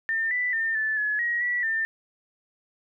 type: tone with pitch steps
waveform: sine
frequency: 1804 / 1982 / 1806 / 1749 / 1702 / 1896 / 1950 / 1796 Hz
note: A6 / B6 / A6 / A6 / G#6 / A#6 / B6 / A6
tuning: +43 / +6 / +45 / -11 / +42 / +29 / -23 / +35 cents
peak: -23 dBFS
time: 0.09-1.85 s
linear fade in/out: 0 ms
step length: 220 ms
effects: none